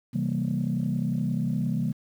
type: chord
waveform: sine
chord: C dominant seventh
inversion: none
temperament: equal with one note detuned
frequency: 133.33 / 164.81 / 196 / 233.1 Hz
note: C3 / E3 / G3 / Bb3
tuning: +33 / 0 / 0 / 0 cents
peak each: -29 dBFS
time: 0.13-1.93 s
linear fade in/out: 20 ms
effects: tanh soft clip ceiling -17 dBFS + 9-bit